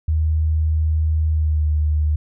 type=tone with pitch glide; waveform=sine; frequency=78.4 to 75.99 Hz; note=D#2 to D#2; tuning=+14 to -40 cents; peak=-15 dBFS; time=0.08-2.16 s; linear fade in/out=5 ms; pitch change=-54 cents; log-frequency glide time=1.3-1.67 s; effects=none